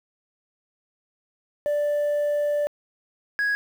sine tone pair in turn, 587 / 1660.3 Hz, D5 / G#6, -1 / -1 cents, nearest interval octave + tritone, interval 1800 cents, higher second, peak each -18 dBFS, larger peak neither, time 1.66-2.67 / 3.39-3.55 s, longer first, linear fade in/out 0 ms, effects tanh soft clip ceiling -20 dBFS + 8-bit

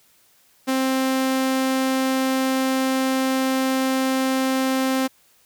sawtooth tone, 263.2 Hz, C4, 10 cents sharp, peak -15 dBFS, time 0.67-5.08 s, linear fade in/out 20 ms, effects white hiss -58 dBFS RMS until 5.45 s

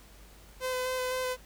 sawtooth tone with vibrato, 510 Hz, C5, 44 cents flat, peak -26 dBFS, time 0.6-1.37 s, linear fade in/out 50 ms, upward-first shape square, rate 3.9 Hz, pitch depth 11 cents each way, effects added 50 Hz sine -54 dBFS peak until 1.45 s + pink hiss -56 dBFS RMS until 1.45 s

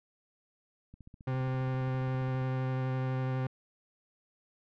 click train, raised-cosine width 5 ms, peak -38 dBFS, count 23, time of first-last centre 0.94-2.417 s, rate 14.9 Hz
40% pulse tone with vibrato, 130 Hz, C3, 11 cents flat, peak -29 dBFS, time 1.27-3.47 s, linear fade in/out 5 ms, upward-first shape sine, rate 12 Hz, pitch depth 9 cents each way
effects low-pass 2000 Hz 12 dB/octave

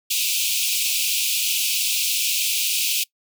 pink high-pass noise, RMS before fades -22 dBFS, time 0.1-3.04 s, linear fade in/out 10 ms, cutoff 2400 Hz, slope 96 dB/octave, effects noise-tail reverb RT60 0.1 s tail -22 dB re dry

